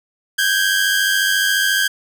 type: tone pair together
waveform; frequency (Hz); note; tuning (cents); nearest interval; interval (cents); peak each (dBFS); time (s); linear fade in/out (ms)
sawtooth; 1551 / 1645.2; G6 / G#6; -19 / -17; minor second; 102; -14; 0.38-1.88; 10
effects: none